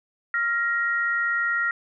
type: tone pair together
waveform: sine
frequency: 1392 / 1884.7 Hz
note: F6 / A#6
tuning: -6 / +19 cents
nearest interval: perfect fourth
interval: 525 cents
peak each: -24 dBFS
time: 0.34-1.71 s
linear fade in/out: 2 ms
effects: none